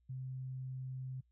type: tone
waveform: sine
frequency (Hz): 130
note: C3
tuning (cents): -11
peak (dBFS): -40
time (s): 0.09-1.21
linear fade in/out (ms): 10
effects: noise-tail reverb RT60 0.1 s tail -26 dB re dry + added 60 Hz sine -70 dBFS peak until 1.31 s